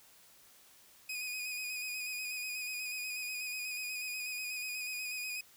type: tone with vibrato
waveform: sawtooth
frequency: 2489 Hz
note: D#7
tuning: in tune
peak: -34 dBFS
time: 1.09-5.41 s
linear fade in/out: 5 ms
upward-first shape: square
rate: 8.2 Hz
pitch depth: 25 cents each way
effects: white hiss -61 dBFS RMS until 5.56 s